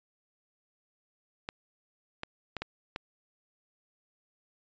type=clicks; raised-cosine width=0.3 ms; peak=-19 dBFS; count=5; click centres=1.489 / 2.234 / 2.567 / 2.62 / 2.961 s; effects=resampled to 16000 Hz